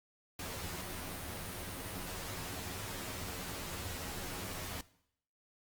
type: noise with comb filter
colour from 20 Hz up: pink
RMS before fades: -42 dBFS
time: 0.39-4.81 s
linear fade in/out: 2 ms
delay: 11 ms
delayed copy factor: +0.7
effects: noise-tail reverb RT60 0.7 s tail -19 dB re dry + Opus 48 kbps